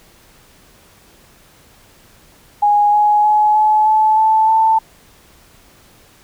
sine tone with pitch steps, 827 / 836.6 / 846.3 / 856.2 / 866.1 / 876.2 / 886.4 Hz, G#5 / G#5 / G#5 / A5 / A5 / A5 / A5, -8 / +12 / +32 / -47 / -28 / -7 / +13 cents, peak -9 dBFS, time 2.62-4.79 s, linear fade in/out 10 ms, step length 310 ms, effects pink hiss -48 dBFS RMS until 6.23 s

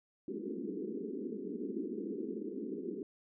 white band-pass noise, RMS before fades -40 dBFS, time 0.28-3.03 s, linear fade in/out 2 ms, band 190 to 440 Hz, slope 96 dB/octave, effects none

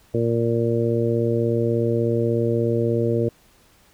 harmonic tone, 116.54 Hz, A#2, in tune, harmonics 1 / 2 / 3 / 4 / 5, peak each -23 / -26 / -24 / -23 / -29 dBFS, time 0.14-3.29 s, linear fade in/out 5 ms, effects pink hiss -56 dBFS RMS until 3.93 s

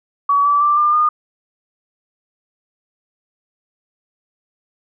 sine tone with pitch steps, 1135 / 1155.5 / 1176.4 / 1197.6 / 1219.3 Hz, C#6 / D6 / D6 / D6 / D#6, +41 / -28 / +3 / +33 / -35 cents, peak -11 dBFS, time 0.29-1.09 s, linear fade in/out 5 ms, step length 160 ms, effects none

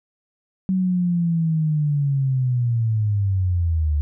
sine linear sweep, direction down, 189.6 to 72.2 Hz, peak -17 dBFS, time 0.69-4.01 s, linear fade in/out 0 ms, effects none

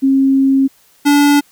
sine / square tone pair in turn, 270 / 288.3 Hz, C#4 / D4, -45 / -32 cents, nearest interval minor second, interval 113 cents, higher second, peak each -8 dBFS, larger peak neither, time 0.02-0.68 / 1.05-1.41 s, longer first, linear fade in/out 20 ms, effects white hiss -51 dBFS RMS until 1.51 s

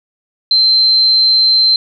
sine tone, 4112 Hz, C8, 31 cents flat, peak -7 dBFS, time 0.51-1.76 s, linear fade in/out 2 ms, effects none

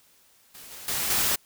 white noise with level steps, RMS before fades -45 / -42 / -28 / -24 dBFS, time 0.54-1.36 s, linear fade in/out 10 ms, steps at 0.71 / 0.88 / 1.1 s, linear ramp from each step 2 ms, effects white hiss -60 dBFS RMS until 1.45 s

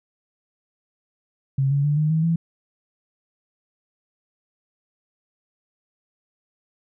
sine tone with pitch steps, 135.6 / 141.2 / 147.02 / 153.09 / 159.4 / 165.98 Hz, C#3 / C#3 / D3 / D#3 / D#3 / E3, -38 / +32 / +2 / -28 / +42 / +12 cents, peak -17 dBFS, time 1.58-2.36 s, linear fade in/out 5 ms, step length 130 ms, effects none

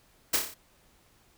white noise with echo, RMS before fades -24 dBFS, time 0.33-0.37 s, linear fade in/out 10 ms, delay 29 ms, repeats 6, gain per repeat -4 dB, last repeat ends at 0.544 s, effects pink hiss -63 dBFS RMS until 1.37 s

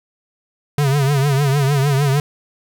square tone with vibrato, 140 Hz, C#3, 18 cents sharp, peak -14 dBFS, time 0.78-2.2 s, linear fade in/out 2 ms, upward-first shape triangle, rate 6.6 Hz, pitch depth 110 cents each way, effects 8-bit

